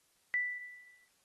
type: tone with exponential decay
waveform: sine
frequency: 1975.5 Hz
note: B6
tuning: in tune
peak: -27 dBFS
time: 0.34-1.08 s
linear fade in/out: 0 ms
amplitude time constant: 160 ms
effects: white hiss -72 dBFS RMS until 1.24 s + AAC 32 kbps